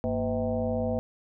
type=tone with frequency modulation; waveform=sine; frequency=370 Hz; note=F#4; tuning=in tune; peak=-25 dBFS; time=0.04-0.99 s; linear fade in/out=0 ms; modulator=137 Hz; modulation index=2.3; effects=none